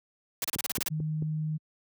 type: noise bursts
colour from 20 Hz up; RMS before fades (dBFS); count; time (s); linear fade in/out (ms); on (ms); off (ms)
white; -30; 9; 0.42-0.884; 2; 24; 31
type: click train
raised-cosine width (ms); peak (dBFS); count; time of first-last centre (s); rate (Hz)
3; -24; 4; 0.56-1.224; 4.52
type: tone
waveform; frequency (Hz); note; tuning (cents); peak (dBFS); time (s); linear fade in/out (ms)
sine; 155; D#3; -6; -28; 0.9-1.58; 20
effects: high-pass 80 Hz 12 dB/octave